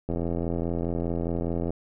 click train, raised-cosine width 2 ms, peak -16 dBFS, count 138, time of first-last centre 0.09-1.706 s, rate 84.8 Hz, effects none

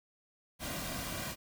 pink noise with comb filter, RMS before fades -39 dBFS, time 0.59-1.36 s, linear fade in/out 50 ms, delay 2.3 ms, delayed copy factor -0.6, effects none

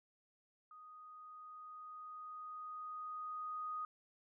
sine tone with level ramp, 1244 Hz, D#6, 1 cent flat, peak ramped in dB -54 to -39 dBFS, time 0.71-3.85 s, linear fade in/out 2 ms, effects none

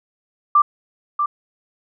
sine tone with echo, 1179 Hz, D6, 6 cents sharp, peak -9 dBFS, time 0.55-0.62 s, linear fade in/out 5 ms, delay 640 ms, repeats 1, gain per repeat -7 dB, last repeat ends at 1.26 s, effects none

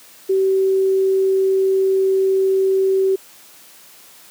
sine tone, 383.6 Hz, G4, 37 cents flat, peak -13 dBFS, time 0.29-3.16 s, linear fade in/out 10 ms, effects white hiss -45 dBFS RMS until 4.3 s + high-pass 150 Hz 12 dB/octave

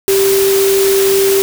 sine tone in noise, 390.6 Hz, G4, 6 cents flat, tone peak -9 dBFS, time 0.08-1.42 s, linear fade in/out 0 ms, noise white, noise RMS -18 dBFS, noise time 0.08-1.42 s, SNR +6 dB, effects none

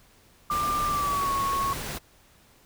pink noise, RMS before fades -34 dBFS, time 0.5-1.99 s, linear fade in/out 20 ms
sine tone with pitch glide, 1189 to 1103 Hz, D6 to C#6, +21 to -9 cents, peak -24 dBFS, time 0.5-1.73 s, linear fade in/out 2 ms, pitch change -130 cents, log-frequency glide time 0.87-1.33 s
effects pink hiss -58 dBFS RMS until 2.65 s

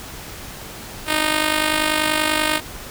5% pulse tone with amplitude modulation, 308.7 Hz, D#4, 14 cents flat, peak -3 dBFS, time 1.06-2.61 s, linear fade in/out 50 ms, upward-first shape sine, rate 50.3 Hz, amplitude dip 65%, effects pink hiss -35 dBFS RMS until 2.9 s

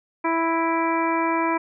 harmonic tone with a mistuned harmonic, 329.6 Hz, E4, in tune, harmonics 1 / 2 / 3 / 4 / 5 / 6 / 7, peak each -24 / -29 / -23 / -32 / -34 / -35 / -31 dBFS, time 0.24-1.58 s, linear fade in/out 10 ms, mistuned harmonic 7, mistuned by +20 cents, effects none

